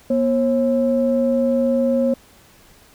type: tone pair together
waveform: sine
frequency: 240.7 / 540 Hz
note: B3 / C#5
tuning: -44 / -45 cents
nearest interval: octave + major second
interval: 1399 cents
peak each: -17 dBFS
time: 0.1-2.14 s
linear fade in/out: 5 ms
effects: tanh soft clip ceiling -8 dBFS + pink hiss -50 dBFS RMS until 2.94 s